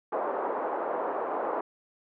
pink band-pass noise, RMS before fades -31 dBFS, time 0.12-1.61 s, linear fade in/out 5 ms, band 400 to 1100 Hz, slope 24 dB/octave, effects none

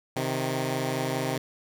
10% pulse tone pair together, 130.81 / 155.56 Hz, C3 / D#3, 0 / 0 cents, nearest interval minor third, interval 300 cents, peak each -20 / -23 dBFS, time 0.16-1.38 s, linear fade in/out 5 ms, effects none

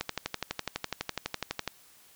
click train, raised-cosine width 0.2 ms, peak -13 dBFS, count 21, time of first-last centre 0.01-1.677 s, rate 12 Hz, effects white hiss -58 dBFS RMS until 2.15 s

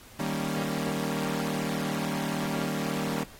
sawtooth chord, Eb dominant seventh, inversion none, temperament equal, 155.56 / 196 / 233.1 / 277.2 Hz, Eb3 / G3 / Bb3 / Db4, 0 / 0 / 0 / 0 cents, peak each -30 / -29 / -30 / -31 dBFS, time 0.19-3.24 s, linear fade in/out 10 ms, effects pink hiss -51 dBFS RMS until 3.39 s + AAC 48 kbps

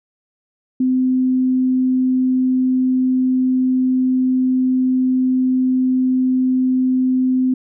sine tone, 256.8 Hz, C4, 32 cents flat, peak -13 dBFS, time 0.8-7.54 s, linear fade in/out 5 ms, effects none

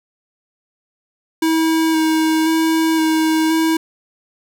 square tone with vibrato, 320 Hz, D#4, 49 cents sharp, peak -14 dBFS, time 1.42-3.77 s, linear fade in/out 5 ms, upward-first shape square, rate 0.96 Hz, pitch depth 13 cents each way, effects none

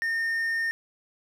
triangle tone, 1825 Hz, A#6, 37 cents flat, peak -23 dBFS, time 0.02-0.71 s, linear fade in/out 0 ms, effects none

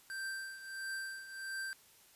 square tone with tremolo, 1568 Hz, G6, in tune, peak -38 dBFS, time 0.1-1.73 s, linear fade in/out 0 ms, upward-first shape triangle, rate 1.5 Hz, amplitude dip 75%, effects white hiss -63 dBFS RMS until 2.15 s + resampled to 32000 Hz

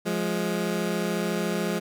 20% pulse tone pair together, 175.69 / 209.6 Hz, F3 / G#3, +11 / +16 cents, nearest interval minor third, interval 305 cents, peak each -23 dBFS, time 0.05-1.8 s, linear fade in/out 20 ms, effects none

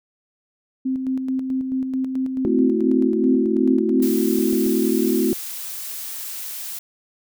sine tone with tremolo, 261.6 Hz, C4, in tune, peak -19 dBFS, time 0.85-4.07 s, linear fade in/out 10 ms, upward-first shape square, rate 4.6 Hz, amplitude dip 40%
sine chord, F# half-diminished seventh, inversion first, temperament equal with one note detuned, 220 / 258.8 / 329.6 / 370 Hz, A3 / C4 / E4 / F#4, 0 / -19 / 0 / 0 cents, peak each -22 dBFS, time 2.45-5.33 s, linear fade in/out 0 ms
blue noise, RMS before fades -31 dBFS, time 4.02-6.79 s, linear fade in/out 5 ms
clicks, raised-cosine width 2 ms, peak -27 / -22 / -24 dBFS, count 3, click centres 4.388 / 4.53 / 4.664 s
effects none

